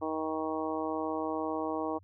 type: harmonic tone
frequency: 157.7 Hz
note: D#3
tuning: 24 cents sharp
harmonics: 2 / 3 / 4 / 5 / 6 / 7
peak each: -35 / -37 / -38 / -39 / -40 / -40 dBFS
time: 0.01-1.99 s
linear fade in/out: 20 ms
effects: added 93 Hz sine -56 dBFS peak until 2.03 s